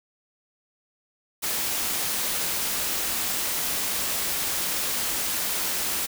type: band-stop noise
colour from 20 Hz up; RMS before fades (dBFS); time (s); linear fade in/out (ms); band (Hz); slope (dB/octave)
white; -27; 1.42-6.07; 20; 100 to 140; 96
effects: none